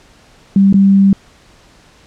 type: tone with dropouts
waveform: sine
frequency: 196 Hz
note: G3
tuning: in tune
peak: -5 dBFS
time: 0.56-1.13 s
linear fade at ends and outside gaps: 2 ms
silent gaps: 0.727-0.741 s
effects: pink hiss -46 dBFS RMS until 2.06 s + low-pass 7000 Hz 12 dB/octave